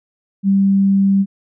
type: tone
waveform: sine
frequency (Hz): 196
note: G3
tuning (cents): 0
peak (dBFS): -10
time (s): 0.43-1.26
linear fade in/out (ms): 50
effects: none